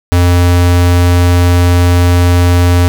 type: tone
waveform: square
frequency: 88.1 Hz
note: F2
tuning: 16 cents sharp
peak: -6 dBFS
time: 0.12-2.88 s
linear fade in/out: 0 ms
effects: none